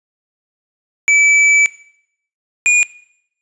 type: tone pair in turn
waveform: square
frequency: 2305 / 2442 Hz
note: D7 / D#7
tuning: -33 / -33 cents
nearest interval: minor second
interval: 100 cents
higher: second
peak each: -9 dBFS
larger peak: neither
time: 1.08-1.66 / 2.66-2.83 s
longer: first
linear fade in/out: 0 ms
effects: noise-tail reverb RT60 0.7 s tail -19 dB re dry + resampled to 22050 Hz